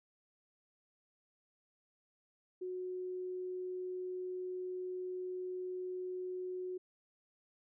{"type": "tone", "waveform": "sine", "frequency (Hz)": 366.5, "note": "F#4", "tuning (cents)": -16, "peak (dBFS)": -38, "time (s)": [2.61, 6.78], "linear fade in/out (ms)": 10, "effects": []}